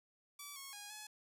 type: tone with pitch steps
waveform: 5% pulse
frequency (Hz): 1152 / 1095 / 822 / 849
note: D6 / C#6 / G#5 / G#5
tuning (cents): -34 / -22 / -18 / +38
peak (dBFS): -36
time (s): 0.39-1.07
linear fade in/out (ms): 5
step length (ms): 170
effects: none